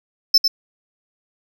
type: tone with echo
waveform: triangle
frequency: 5274 Hz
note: E8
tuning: in tune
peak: -7 dBFS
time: 0.34-0.38 s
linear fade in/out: 5 ms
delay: 100 ms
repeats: 1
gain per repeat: -6 dB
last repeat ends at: 0.48 s
effects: none